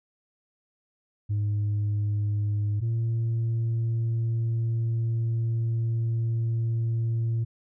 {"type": "tone pair in turn", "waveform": "sine", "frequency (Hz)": [103.83, 114.68], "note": ["G#2", "A#2"], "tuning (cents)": [0, -28], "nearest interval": "major second", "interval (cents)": 172, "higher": "second", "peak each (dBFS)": -21, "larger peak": "neither", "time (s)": [[1.29, 2.81], [2.81, 7.45]], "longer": "second", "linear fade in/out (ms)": 20, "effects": ["tanh soft clip ceiling -22 dBFS"]}